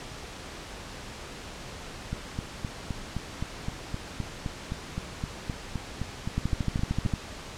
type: two click trains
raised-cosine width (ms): 5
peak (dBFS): -14 / -18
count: 11 / 20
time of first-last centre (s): 6.38-7.138 / 2.13-7.052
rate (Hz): 13.2 / 3.86
effects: pink hiss -41 dBFS RMS until 7.57 s + low-pass 7000 Hz 12 dB/octave